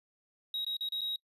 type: tone with dropouts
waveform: triangle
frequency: 3809 Hz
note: A#7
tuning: 37 cents sharp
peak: -31 dBFS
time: 0.54-1.16 s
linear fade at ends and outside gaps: 2 ms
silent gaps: 0.647-0.665 / 0.768-0.808 / 0.888-0.921 / 1.009-1.015 s
effects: noise-tail reverb RT60 0.1 s tail -26 dB re dry + resampled to 32000 Hz